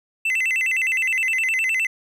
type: tone with vibrato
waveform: triangle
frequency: 2334 Hz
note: D7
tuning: 11 cents flat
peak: -17 dBFS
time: 0.25-1.87 s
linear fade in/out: 5 ms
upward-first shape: square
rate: 9.7 Hz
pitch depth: 230 cents each way
effects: none